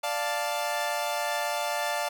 sawtooth chord, D minor, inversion none, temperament equal, 587.3 / 698.5 / 880 Hz, D5 / F5 / A5, 0 / 0 / 0 cents, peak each -28 dBFS, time 0.03-2.09 s, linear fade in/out 10 ms, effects none

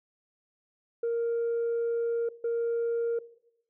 sine tone pair in turn, 466.2 / 466.2 Hz, A#4 / A#4, 0 / 0 cents, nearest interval unison, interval 0 cents, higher neither, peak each -24 dBFS, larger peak neither, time 1.03-2.29 / 2.44-3.19 s, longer first, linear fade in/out 5 ms, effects noise-tail reverb RT60 0.8 s tail -19 dB re dry + tanh soft clip ceiling -24 dBFS

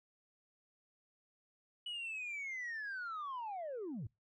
sine linear sweep, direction down, 2960 to 87.31 Hz, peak -38 dBFS, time 1.86-4.07 s, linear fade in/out 5 ms, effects noise-tail reverb RT60 0.2 s tail -24 dB re dry + tanh soft clip ceiling -38 dBFS

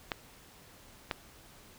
clicks, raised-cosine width 0.3 ms, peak -15 dBFS, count 2, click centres 0.118 / 1.112 s, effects pink hiss -56 dBFS RMS until 1.78 s

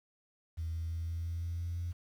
sine tone with pitch steps, 81.7 / 82.36 / 83.03 / 83.71 / 84.39 / 85.07 / 85.76 / 86.46 Hz, E2 / E2 / E2 / E2 / E2 / F2 / F2 / F2, -15 / -1 / +13 / +27 / +41 / -45 / -31 / -17 cents, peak -33 dBFS, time 0.57-1.93 s, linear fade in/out 20 ms, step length 170 ms, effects tanh soft clip ceiling -30 dBFS + 10-bit

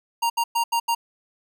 square tone bursts at uneven times, 932.3 Hz, A#5, in tune, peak -20 dBFS, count 5, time 0.22-0.3 / 0.37-0.44 / 0.55-0.64 / 0.72-0.8 / 0.88-0.95 s, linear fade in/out 10 ms, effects none

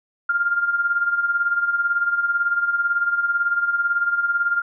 sine tone with tremolo, 1400 Hz, F6, 4 cents sharp, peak -15 dBFS, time 0.29-4.62 s, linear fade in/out 5 ms, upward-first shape sine, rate 18 Hz, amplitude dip 65%, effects none

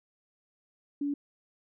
sine tone, 286.1 Hz, D4, 45 cents flat, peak -28 dBFS, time 1.01-1.14 s, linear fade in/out 5 ms, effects none

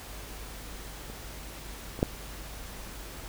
clicks, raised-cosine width 2 ms, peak -29 / -25 / -9 dBFS, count 3, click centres 1.1 / 1.991 / 2.029 s, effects added 50 Hz sine -44 dBFS peak until 3.28 s + pink hiss -44 dBFS RMS until 3.28 s

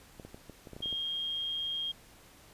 clicks, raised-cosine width 2 ms, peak -32 dBFS, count 10, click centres 0.198 / 0.25 / 0.345 / 0.497 / 0.672 / 0.733 / 0.765 / 0.805 / 0.859 / 0.927 s
sine tone, 3232 Hz, G#7, 48 cents flat, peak -32 dBFS, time 0.82-1.92 s, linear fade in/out 10 ms
effects pink hiss -57 dBFS RMS until 2.53 s + resampled to 32000 Hz

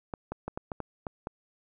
clicks, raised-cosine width 1 ms, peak -20 dBFS, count 8, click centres 0.138 / 0.32 / 0.48 / 0.575 / 0.718 / 0.803 / 1.068 / 1.271 s, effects none

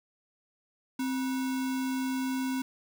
sine tone with sample-and-hold, 261.5 Hz, C4, 1 cent flat, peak -28 dBFS, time 0.99-2.62 s, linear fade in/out 5 ms, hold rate 1225 Hz, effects none

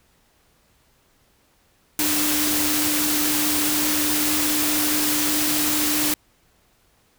sine tone in noise, 300.8 Hz, D4, 42 cents sharp, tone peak -25 dBFS, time 1.99-6.14 s, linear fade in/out 2 ms, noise white, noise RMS -22 dBFS, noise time 1.99-6.14 s, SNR -6 dB, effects pink hiss -61 dBFS RMS until 7.18 s

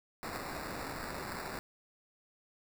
violet noise with sample-and-hold, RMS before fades -41 dBFS, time 0.23-1.59 s, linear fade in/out 0 ms, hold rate 3150 Hz, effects none

